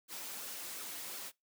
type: noise with flanger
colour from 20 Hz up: white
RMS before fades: -44 dBFS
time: 0.08-1.32 s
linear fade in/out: 50 ms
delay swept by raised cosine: 1 to 5.3 ms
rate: 2.8 Hz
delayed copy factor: -0.5
effects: noise-tail reverb RT60 0.2 s tail -23 dB re dry + high-pass 200 Hz 12 dB/octave